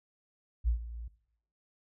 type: tone with ADSR envelope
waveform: sine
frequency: 57.6 Hz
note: A#1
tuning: 20 cents flat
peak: -22 dBFS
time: 0.64-1.08 s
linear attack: 39 ms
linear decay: 99 ms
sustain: -17 dB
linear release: 5 ms
effects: noise-tail reverb RT60 0.7 s tail -18 dB re dry + tanh soft clip ceiling -19 dBFS